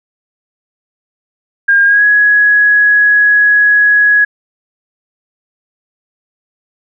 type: tone with pitch glide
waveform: sine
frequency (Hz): 1613 to 1673.7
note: G6 to G#6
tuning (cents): +49 to +13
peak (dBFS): -5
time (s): 1.68-4.25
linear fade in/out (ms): 10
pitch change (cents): +64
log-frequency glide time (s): 1.85-2.04
effects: none